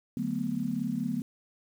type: chord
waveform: sine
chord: B minor seventh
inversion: first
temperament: just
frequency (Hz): 148.16 / 185.21 / 222.2 / 246.9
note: D3 / F#3 / A3 / B3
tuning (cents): +16 / +2 / +17 / 0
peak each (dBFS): -38 / -35 / -33 / -32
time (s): 0.17-1.22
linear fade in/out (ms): 2
effects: 9-bit